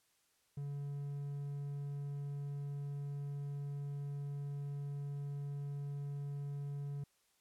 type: tone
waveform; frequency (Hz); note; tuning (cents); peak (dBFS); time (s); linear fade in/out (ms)
triangle; 142.3; C#3; +46; -37; 0.57-7.04; 5
effects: white hiss -75 dBFS RMS until 7.4 s + low-pass 12000 Hz 12 dB/octave